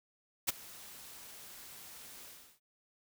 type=noise with ADSR envelope; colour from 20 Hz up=white; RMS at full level=-29 dBFS; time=0.47-2.6 s; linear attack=19 ms; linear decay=19 ms; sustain=-22 dB; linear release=350 ms; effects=none